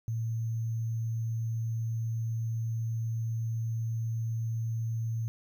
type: tone with sample-and-hold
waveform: sine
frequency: 113.5 Hz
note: A#2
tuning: 46 cents flat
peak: -29 dBFS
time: 0.08-5.28 s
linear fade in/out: 0 ms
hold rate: 6300 Hz
effects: none